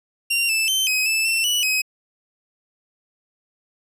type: tone with pitch steps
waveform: sawtooth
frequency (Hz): 2767 / 2638 / 3095 / 2529 / 2629 / 2687 / 2950 / 2535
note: F7 / E7 / G7 / D#7 / E7 / E7 / F#7 / D#7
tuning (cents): -17 / +1 / -23 / +28 / -5 / +33 / -6 / +32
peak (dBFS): -15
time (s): 0.3-1.82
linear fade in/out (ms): 10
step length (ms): 190
effects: resampled to 32000 Hz